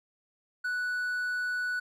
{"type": "tone", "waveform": "triangle", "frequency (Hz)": 1480, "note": "F#6", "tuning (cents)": 0, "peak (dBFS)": -27, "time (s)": [0.64, 1.8], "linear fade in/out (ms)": 10, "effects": []}